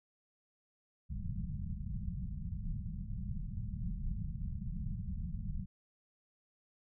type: low-pass noise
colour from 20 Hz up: pink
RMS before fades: -39 dBFS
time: 1.09-5.66 s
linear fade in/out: 20 ms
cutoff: 210 Hz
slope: 96 dB/octave
effects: none